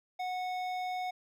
sine tone with hard clipping, 734 Hz, F#5, 14 cents flat, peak -35 dBFS, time 0.19-1.11 s, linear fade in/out 10 ms, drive 12 dB, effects none

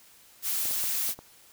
blue noise, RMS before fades -29 dBFS, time 0.42-1.15 s, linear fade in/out 50 ms
clicks, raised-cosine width 1 ms, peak -29 dBFS, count 5, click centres 0.655 / 0.711 / 0.84 / 1.092 / 1.19 s
effects white hiss -56 dBFS RMS until 1.52 s

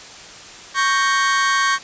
40% pulse chord, G diminished, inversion second, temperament equal, 1108.7 / 1568 / 1864.7 Hz, Db6 / G6 / Bb6, 0 / 0 / 0 cents, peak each -17 / -19 / -22 dBFS, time 0.74-1.79 s, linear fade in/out 50 ms, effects white hiss -38 dBFS RMS until 1.83 s + resampled to 16000 Hz

